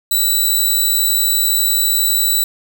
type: tone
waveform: 5% pulse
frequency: 3951 Hz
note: B7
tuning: in tune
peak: -5 dBFS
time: 0.11-2.44 s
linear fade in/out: 5 ms
effects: none